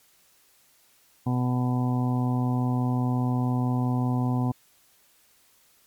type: harmonic tone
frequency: 124.9 Hz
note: B2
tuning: 20 cents sharp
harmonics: 1 / 2 / 3 / 4 / 5 / 6 / 7 / 8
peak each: -24 / -26 / -41 / -42 / -44 / -36 / -40 / -39 dBFS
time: 1.26-4.52 s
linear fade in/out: 10 ms
effects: white hiss -61 dBFS RMS until 5.86 s + MP3 96 kbps